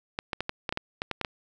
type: clicks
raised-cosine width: 0.3 ms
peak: -13 dBFS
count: 11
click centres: 0.189 / 0.332 / 0.406 / 0.494 / 0.692 / 0.725 / 0.774 / 1.019 / 1.113 / 1.213 / 1.248 s
effects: none